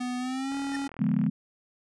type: tone with pitch glide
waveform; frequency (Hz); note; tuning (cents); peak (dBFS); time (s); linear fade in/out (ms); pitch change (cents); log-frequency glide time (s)
square; 248.3 to 277.1; B3 to C#4; +9 to -1; -30; 0-0.88; 10; +190; 0.18-0.55
type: click train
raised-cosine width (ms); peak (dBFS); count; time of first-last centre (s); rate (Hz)
0.5; -29; 31; 0.52-1.264; 40.3
type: tone with exponential growth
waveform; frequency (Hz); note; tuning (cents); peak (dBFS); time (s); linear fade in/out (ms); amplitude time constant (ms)
square; 1817; A#6; -45; -31; 0.69-0.76; 5; 15
type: chord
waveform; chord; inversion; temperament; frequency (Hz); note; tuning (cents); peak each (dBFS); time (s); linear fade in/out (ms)
sine; D diminished seventh; none; equal; 146.83 / 174.61 / 207.7 / 246.9; D3 / F3 / Ab3 / Cb4; 0 / 0 / 0 / 0; -30 / -28 / -26 / -28; 0.99-1.3; 10
effects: resampled to 22050 Hz